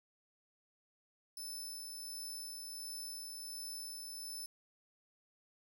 20% pulse tone with tremolo, 5274 Hz, E8, in tune, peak -37 dBFS, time 1.37-4.46 s, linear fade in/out 2 ms, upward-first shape sine, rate 1.4 Hz, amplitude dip 25%, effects none

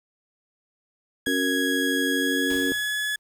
30% pulse tone with pitch glide, 1661.2 to 1701 Hz, G#6 to G#6, 0 to +41 cents, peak -22 dBFS, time 1.26-3.16 s, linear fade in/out 5 ms, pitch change +41 cents, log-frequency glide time 2.14-2.99 s
harmonic tone, 92.5 Hz, F#2, in tune, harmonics 3 / 4 / 5, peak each -25 / -30 / -31 dBFS, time 1.27-2.72 s, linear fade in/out 0 ms
pink noise with exponential decay, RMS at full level -37 dBFS, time 2.5-3.19 s, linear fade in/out 1 ms, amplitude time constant 150 ms
effects none

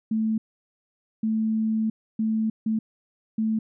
sine tone bursts at uneven times, 220 Hz, A3, in tune, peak -21 dBFS, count 5, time 0.11-0.38 / 1.23-1.9 / 2.19-2.5 / 2.66-2.79 / 3.38-3.59 s, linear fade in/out 5 ms, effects none

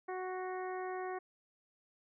harmonic tone with a mistuned harmonic, 370 Hz, F#4, in tune, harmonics 1 / 2 / 3 / 4 / 5 / 6, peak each -40 / -42 / -47 / -52 / -50 / -57 dBFS, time 0.08-1.19 s, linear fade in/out 10 ms, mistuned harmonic 6, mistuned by -30 cents, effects none

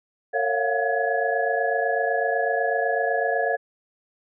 sine tone cluster, 456.1 / 552 / 691 / 719 / 1688 Hz, A#4 / C#5 / F5 / F#5 / G#6, -38 / -7 / -19 / -50 / +28 cents, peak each -27 dBFS, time 0.33-3.57 s, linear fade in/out 20 ms, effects none

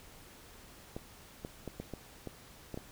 clicks, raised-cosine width 2 ms, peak -26 dBFS, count 8, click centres 0.965 / 1.449 / 1.677 / 1.8 / 1.937 / 2.273 / 2.743 / 2.775 s, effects pink hiss -55 dBFS RMS until 2.91 s

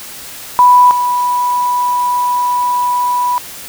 sine tone pair in turn, 987.8 / 983.3 Hz, B5 / B5, 0 / -8 cents, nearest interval unison, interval 8 cents, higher first, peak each -3 / -11 dBFS, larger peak first, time 0.59-0.91 / 0.91-3.38 s, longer second, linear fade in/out 0 ms, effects white hiss -30 dBFS RMS until 3.68 s

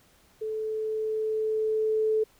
sine tone with level ramp, 435.6 Hz, A4, 17 cents flat, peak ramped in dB -29 to -21 dBFS, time 0.41-2.24 s, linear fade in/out 10 ms, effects pink hiss -61 dBFS RMS until 2.39 s

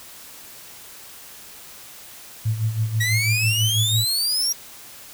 sine tone with tremolo, 110.5 Hz, A2, 8 cents sharp, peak -17 dBFS, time 2.45-4.05 s, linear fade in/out 10 ms, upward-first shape sine, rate 6.1 Hz, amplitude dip 70%
sawtooth exponential sweep, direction up, 1900 to 5730 Hz, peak -17 dBFS, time 3-4.53 s, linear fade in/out 10 ms
effects white hiss -42 dBFS RMS until 5.13 s

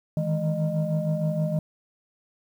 sine tone cluster, 154.6 / 161 / 209.8 / 612 Hz, D#3 / E3 / G#3 / D#5, -11 / -41 / +18 / -29 cents, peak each -29 / -24 / -32 / -29 dBFS, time 0.17-1.59 s, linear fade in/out 2 ms, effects tanh soft clip ceiling -16 dBFS + 9-bit

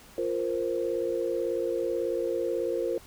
sine chord, F suspended fourth, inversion none, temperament just, 349.2 / 465.6 / 523.8 Hz, F4 / Bb4 / C5, 0 / -2 / +2 cents, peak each -31 / -30 / -31 dBFS, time 0.18-2.98 s, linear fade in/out 2 ms, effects pink hiss -52 dBFS RMS until 3.06 s

